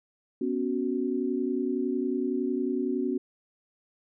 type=chord; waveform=sine; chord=B suspended second; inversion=none; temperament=just; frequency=246.9 / 277.8 / 370.4 Hz; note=B3 / C#4 / F#4; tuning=0 / +4 / +2 cents; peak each=-30 dBFS; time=0.41-3.18 s; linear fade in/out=5 ms; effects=none